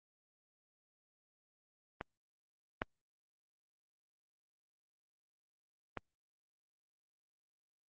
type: clicks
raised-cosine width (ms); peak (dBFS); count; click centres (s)
0.5; -24 / -18 / -23; 3; 2.011 / 2.819 / 5.973
effects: Opus 32 kbps